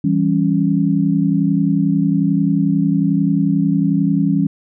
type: chord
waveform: sine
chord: C# diminished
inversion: first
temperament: equal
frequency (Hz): 164.81 / 196 / 277.2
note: E3 / G3 / C#4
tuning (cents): 0 / 0 / 0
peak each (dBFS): -17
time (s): 0.04-4.47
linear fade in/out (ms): 5
effects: none